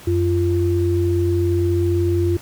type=tone pair together; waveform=sine; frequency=91.5 / 345.5 Hz; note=F#2 / F4; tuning=-19 / -19 cents; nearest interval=octave + major seventh; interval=2300 cents; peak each=-18 dBFS; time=0.07-2.37 s; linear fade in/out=5 ms; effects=pink hiss -41 dBFS RMS until 2.41 s